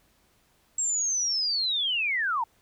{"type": "linear sweep", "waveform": "sine", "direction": "down", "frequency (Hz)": [7640, 860], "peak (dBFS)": -24, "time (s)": [0.78, 2.44], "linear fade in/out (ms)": 5, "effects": ["pink hiss -65 dBFS RMS until 2.61 s"]}